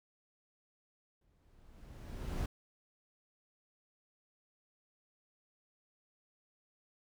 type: noise with exponential growth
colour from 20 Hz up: brown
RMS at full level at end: -34 dBFS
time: 1.21-2.46 s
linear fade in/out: 5 ms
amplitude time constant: 270 ms
effects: none